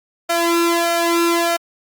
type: tone with flanger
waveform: sawtooth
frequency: 339.3 Hz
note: F4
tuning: 50 cents flat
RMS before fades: -17 dBFS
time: 0.29-1.57 s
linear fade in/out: 10 ms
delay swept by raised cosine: 1.6 to 2.18 ms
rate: 1.6 Hz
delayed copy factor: +0.85
effects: Opus 48 kbps